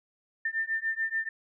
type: beating tone pair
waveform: sine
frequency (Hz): 1792 / 1798.9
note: A6 / A6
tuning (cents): +31 / +38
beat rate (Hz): 6.9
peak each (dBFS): -31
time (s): 0.45-1.29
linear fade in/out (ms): 5
effects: none